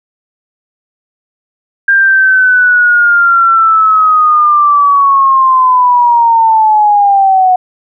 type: linear sweep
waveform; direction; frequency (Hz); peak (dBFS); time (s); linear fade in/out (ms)
sine; down; 1600 to 730; -4; 1.88-7.56; 5
effects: none